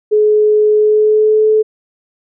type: tone with pitch glide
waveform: sine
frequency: 424.5 to 432.7 Hz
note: G#4 to A4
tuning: +38 to -29 cents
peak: -7 dBFS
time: 0.11-1.63 s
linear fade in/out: 20 ms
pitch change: +33 cents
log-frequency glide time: 0.75-1.5 s
effects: none